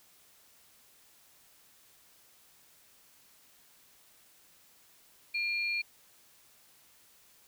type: tone pair together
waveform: sine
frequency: 2400 / 4334 Hz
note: D7 / C#8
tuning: +37 / -40 cents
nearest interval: minor seventh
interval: 1023 cents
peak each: -30 / -39 dBFS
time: 5.34-5.82 s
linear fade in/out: 10 ms
effects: white hiss -62 dBFS RMS until 7.47 s